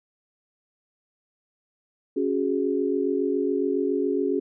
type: chord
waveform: sine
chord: C# suspended fourth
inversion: none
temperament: equal with one note detuned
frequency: 277.2 / 370 / 417.2 Hz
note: C#4 / F#4 / G#4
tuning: 0 / 0 / +8 cents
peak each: -26 dBFS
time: 2.16-4.4 s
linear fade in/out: 10 ms
effects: none